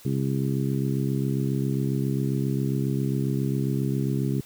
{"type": "harmonic tone", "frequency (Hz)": 67.4, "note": "C#2", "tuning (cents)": -48, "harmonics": [2, 3, 4, 5, 6], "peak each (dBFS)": [-25, -29, -31, -33, -35], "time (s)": [0.05, 4.41], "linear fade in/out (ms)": 5, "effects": ["white hiss -50 dBFS RMS until 4.45 s"]}